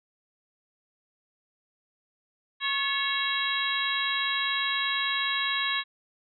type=harmonic tone with a mistuned harmonic; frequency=549 Hz; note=C#5; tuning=17 cents flat; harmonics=2 / 3 / 4 / 5 / 6 / 7; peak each=-33 / -31 / -33 / -35 / -33 / -31 dBFS; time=2.6-5.84 s; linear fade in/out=50 ms; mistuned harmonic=3; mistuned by=+66 cents; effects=none

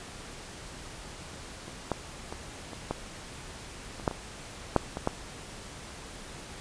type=clicks; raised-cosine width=1 ms; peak=-29 / -13 / -23 / -26 / -15 / -28 / -10 / -22 / -6 / -19 / -11 dBFS; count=11; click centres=1.681 / 1.917 / 2.325 / 2.733 / 2.91 / 3.998 / 4.078 / 4.112 / 4.763 / 4.971 / 5.074 s; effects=pink hiss -44 dBFS RMS until 6.6 s + resampled to 22050 Hz

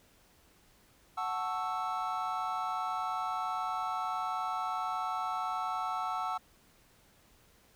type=chord; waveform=triangle; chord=F# minor seventh; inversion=none; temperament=equal; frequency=740 / 880 / 1108.7 / 1318.5 Hz; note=F#5 / A5 / C#6 / E6; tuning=0 / 0 / 0 / 0 cents; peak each=-35 / -37 / -38 / -34 dBFS; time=1.17-6.38 s; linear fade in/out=10 ms; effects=pink hiss -64 dBFS RMS until 7.75 s

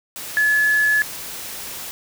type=tone in noise; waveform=sine; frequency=1711 Hz; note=A6; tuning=49 cents flat; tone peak=-14 dBFS; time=0.37-1.02 s; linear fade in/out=0 ms; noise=white; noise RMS=-32 dBFS; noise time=0.16-1.91 s; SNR=+15 dB; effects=none

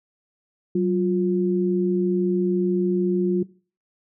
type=tone pair together; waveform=sine; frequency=187.9 / 354.1 Hz; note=F#3 / F4; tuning=+27 / +24 cents; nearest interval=major seventh; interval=1097 cents; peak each=-21 dBFS; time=0.75-3.43 s; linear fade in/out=5 ms; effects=noise-tail reverb RT60 0.4 s tail -21 dB re dry

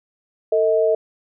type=tone pair together; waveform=sine; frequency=448.6 / 634.4 Hz; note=A4 / D#5; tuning=+34 / +33 cents; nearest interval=tritone; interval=599 cents; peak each=-17 dBFS; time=0.52-0.95 s; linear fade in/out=5 ms; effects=none

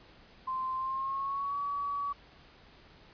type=tone with pitch glide; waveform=sine; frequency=1042 to 1136.3 Hz; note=C6 to C#6; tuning=-7 to +43 cents; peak=-31 dBFS; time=0.47-2.13 s; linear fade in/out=10 ms; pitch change=+150 cents; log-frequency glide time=0.75-1.58 s; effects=pink hiss -57 dBFS RMS until 3.13 s + resampled to 11025 Hz

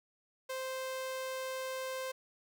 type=tone; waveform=sawtooth; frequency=522 Hz; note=C5; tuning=4 cents flat; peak=-33 dBFS; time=0.49-2.12 s; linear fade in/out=10 ms; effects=none

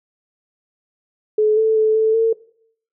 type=tone with pitch steps; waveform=sine; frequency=428.1 / 440.7 / 435.5 / 439.8 / 450.7 Hz; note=A4 / A4 / A4 / A4 / A4; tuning=-47 / +3 / -18 / -1 / +42 cents; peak=-12 dBFS; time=1.38-2.33 s; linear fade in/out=5 ms; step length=190 ms; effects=noise-tail reverb RT60 0.6 s tail -20 dB re dry

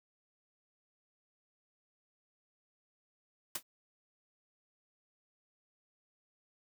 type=noise with exponential decay; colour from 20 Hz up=white; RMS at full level=-31 dBFS; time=3.55-3.63 s; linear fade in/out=5 ms; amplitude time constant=16 ms; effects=none

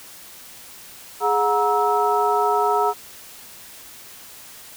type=tone cluster; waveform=sine; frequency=417.6 / 727 / 943 / 1305 Hz; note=G#4 / F#5 / A#5 / E6; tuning=+10 / -31 / +20 / -18 cents; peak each=-22 / -22 / -21 / -23 dBFS; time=1.2-2.94 s; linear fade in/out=50 ms; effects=white hiss -42 dBFS RMS until 4.76 s

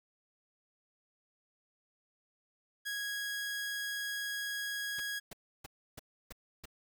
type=tone; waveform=sawtooth; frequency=1654 Hz; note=G#6; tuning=8 cents flat; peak=-32 dBFS; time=2.85-5.2 s; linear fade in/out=20 ms
type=noise bursts; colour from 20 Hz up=pink; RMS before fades=-46 dBFS; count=6; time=4.98-6.656 s; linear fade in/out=5 ms; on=21 ms; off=310 ms
effects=none

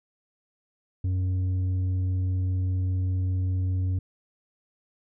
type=tone with tanh clipping; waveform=sine; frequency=92.5 Hz; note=F#2; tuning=in tune; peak=-24 dBFS; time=1.04-3.99 s; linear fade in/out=5 ms; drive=5 dB; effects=none

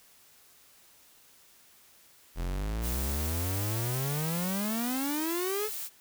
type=exponential sweep; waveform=45% pulse; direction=up; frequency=41.2 to 440.2 Hz; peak=-30 dBFS; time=2.35-5.7 s; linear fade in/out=50 ms
type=noise; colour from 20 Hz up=blue; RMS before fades=-37 dBFS; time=2.81-5.9 s; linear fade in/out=50 ms
effects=white hiss -59 dBFS RMS until 6 s

